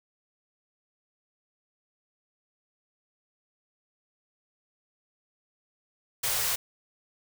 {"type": "band-stop noise", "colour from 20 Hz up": "white", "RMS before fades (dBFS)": -28, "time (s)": [6.23, 6.56], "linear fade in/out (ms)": 10, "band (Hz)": [170, 390], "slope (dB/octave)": 48, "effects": []}